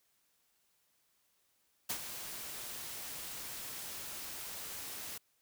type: noise with ADSR envelope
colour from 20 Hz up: white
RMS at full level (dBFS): -35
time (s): 1.89-5.18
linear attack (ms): 10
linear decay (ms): 75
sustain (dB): -9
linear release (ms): 6
effects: white hiss -75 dBFS RMS until 5.41 s